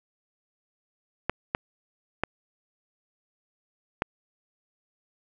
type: clicks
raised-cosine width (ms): 0.5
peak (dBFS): -9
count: 4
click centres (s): 1.296 / 1.549 / 2.236 / 4.021
effects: none